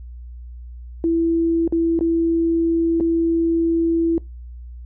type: tone with dropouts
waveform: sine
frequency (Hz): 331.9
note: E4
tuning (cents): +12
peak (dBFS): -15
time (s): 1.04-4.18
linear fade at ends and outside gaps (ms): 1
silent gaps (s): 1.677-1.724 / 1.991-2.009 / 3.001-3.007
effects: noise-tail reverb RT60 0.2 s tail -23 dB re dry + added 60 Hz sine -33 dBFS peak until 4.85 s